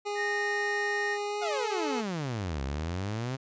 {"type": "tone with pitch glide", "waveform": "25% pulse", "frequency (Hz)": [411.2, 430.6], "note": ["G#4", "A4"], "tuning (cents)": [-17, -37], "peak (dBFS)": -27, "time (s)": [0.05, 2.02], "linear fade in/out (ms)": 20, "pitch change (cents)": 80, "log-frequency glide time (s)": [1.27, 1.82]}
{"type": "tone", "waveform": "triangle", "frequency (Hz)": 1847, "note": "A#6", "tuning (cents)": -16, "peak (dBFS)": -28, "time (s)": [0.15, 1.18], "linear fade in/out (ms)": 50}
{"type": "exponential two-way sweep", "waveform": "sawtooth", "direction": "down then up", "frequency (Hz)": [742, 65.3, 136.2], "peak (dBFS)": -27, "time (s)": [1.41, 3.37], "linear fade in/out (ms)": 20, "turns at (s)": 2.63}
{"effects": ["resampled to 16000 Hz"]}